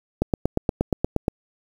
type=click train; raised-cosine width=2 ms; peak=-6 dBFS; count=10; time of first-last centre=0.22-1.281 s; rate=8.48 Hz; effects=7-bit